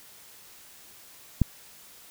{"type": "click", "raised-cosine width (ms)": 5, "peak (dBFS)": -7, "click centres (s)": 1.417, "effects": ["white hiss -51 dBFS RMS until 2.1 s"]}